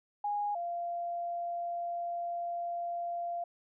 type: tone pair in turn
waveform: sine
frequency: 824 / 691.5 Hz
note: G#5 / F5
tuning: -14 / -17 cents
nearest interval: minor third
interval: 303 cents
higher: first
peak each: -30 / -33 dBFS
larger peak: first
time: 0.24-0.55 / 0.55-3.44 s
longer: second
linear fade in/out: 5 ms
effects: none